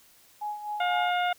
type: tone with tremolo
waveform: sine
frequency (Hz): 837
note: G#5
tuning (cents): +13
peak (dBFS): -29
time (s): 0.41-1.11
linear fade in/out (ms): 10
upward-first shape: sine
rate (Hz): 3.9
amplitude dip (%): 65
type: harmonic tone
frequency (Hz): 713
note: F5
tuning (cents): +36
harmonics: 1 / 2 / 3 / 4 / 5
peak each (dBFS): -25 / -31 / -35 / -37 / -39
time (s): 0.8-1.33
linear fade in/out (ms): 5
effects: white hiss -58 dBFS RMS until 1.38 s